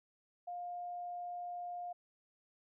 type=tone; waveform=sine; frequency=707 Hz; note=F5; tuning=21 cents sharp; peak=-40 dBFS; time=0.47-1.93 s; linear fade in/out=10 ms; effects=none